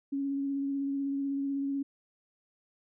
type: tone with vibrato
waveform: sine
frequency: 277.2 Hz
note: C#4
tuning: in tune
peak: -29 dBFS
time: 0.12-1.83 s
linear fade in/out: 10 ms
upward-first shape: sine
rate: 16 Hz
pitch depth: 16 cents each way
effects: none